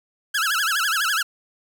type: tone with vibrato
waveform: sawtooth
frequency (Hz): 1480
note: F#6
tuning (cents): 0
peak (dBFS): -16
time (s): 0.34-1.23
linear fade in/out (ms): 10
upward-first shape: sine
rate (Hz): 12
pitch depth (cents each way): 240
effects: none